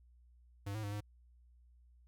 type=tone with pitch steps; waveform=square; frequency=100.1 / 108.7 / 101.9 / 103.9 Hz; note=G2 / A2 / G#2 / G#2; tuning=+37 / -21 / -32 / +1 cents; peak=-39 dBFS; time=0.66-1.008 s; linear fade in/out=10 ms; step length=87 ms; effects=added 60 Hz sine -61 dBFS peak until 2.07 s